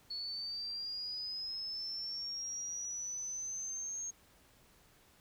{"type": "linear sweep", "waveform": "sine", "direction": "up", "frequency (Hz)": [4393, 6500], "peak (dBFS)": -38, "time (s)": [0.1, 4.11], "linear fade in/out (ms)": 10, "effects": ["pink hiss -65 dBFS RMS until 5.2 s"]}